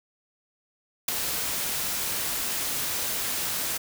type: noise with ADSR envelope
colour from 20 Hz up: white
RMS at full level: -20 dBFS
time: 1.08-3.78 s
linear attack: 7 ms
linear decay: 3 ms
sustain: -9 dB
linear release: 13 ms
effects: none